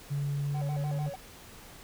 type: tone with pitch glide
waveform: sine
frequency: 142.1 to 146.77 Hz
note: C#3 to D3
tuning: +43 to -1 cents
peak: -27 dBFS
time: 0.1-1.1 s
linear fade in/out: 20 ms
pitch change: +56 cents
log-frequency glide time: 0.41-0.95 s
type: tone with vibrato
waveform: triangle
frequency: 650 Hz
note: E5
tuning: 24 cents flat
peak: -35 dBFS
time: 0.54-1.16 s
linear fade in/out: 10 ms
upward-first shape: square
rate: 6.7 Hz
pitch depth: 260 cents each way
effects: tanh soft clip ceiling -26 dBFS + pink hiss -50 dBFS RMS until 1.83 s